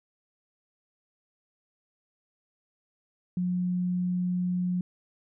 sine tone, 179.8 Hz, F#3, 49 cents flat, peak -25 dBFS, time 3.37-4.81 s, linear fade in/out 2 ms, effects none

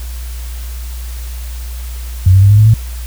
sine tone with pitch steps, 92.5 / 96.04 / 99.71 / 103.53 / 107.49 / 111.6 Hz, F#2 / G2 / G2 / G#2 / A2 / A2, 0 / -35 / +30 / -5 / -40 / +25 cents, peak -3 dBFS, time 2.26-2.74 s, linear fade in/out 5 ms, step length 80 ms, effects added 60 Hz sine -21 dBFS peak until 3.06 s + white hiss -35 dBFS RMS until 3.06 s

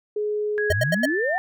sine tone, 420.2 Hz, G#4, 20 cents sharp, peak -22 dBFS, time 0.16-0.72 s, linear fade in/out 5 ms
sine tone with pitch glide, 1661.2 to 1801.1 Hz, G#6 to A6, 0 to +40 cents, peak -24 dBFS, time 0.58-1.38 s, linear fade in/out 0 ms, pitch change +140 cents, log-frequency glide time 0.9-1.26 s
sine exponential sweep, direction up, 82.6 to 784 Hz, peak -22 dBFS, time 0.7-1.38 s, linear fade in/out 0 ms
square tone bursts, 622.3 Hz, D#5, in tune, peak -19 dBFS, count 4, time 0.7-1.057 s, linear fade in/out 5 ms, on 27 ms, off 83 ms
effects none

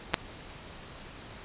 clicks, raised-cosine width 0.3 ms, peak -16 / -6 dBFS, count 2, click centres 0.136 / 0.142 s, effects pink hiss -46 dBFS RMS until 1.44 s + resampled to 8000 Hz

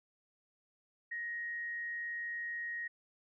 sine tone with frequency modulation, 1879 Hz, A#6, 13 cents sharp, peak -37 dBFS, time 1.11-2.88 s, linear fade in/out 10 ms, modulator 131 Hz, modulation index 0.24, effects none

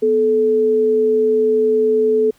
sine tone pair together, 246.7 / 434.8 Hz, B3 / A4, -2 / -21 cents, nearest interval minor seventh, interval 981 cents, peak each -23 / -12 dBFS, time 0.02-2.31 s, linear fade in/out 10 ms, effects pink hiss -55 dBFS RMS until 2.38 s

